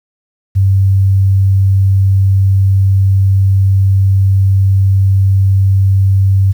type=tone; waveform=sine; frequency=96.9 Hz; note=G2; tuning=20 cents flat; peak=-6 dBFS; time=0.55-6.53 s; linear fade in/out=20 ms; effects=7-bit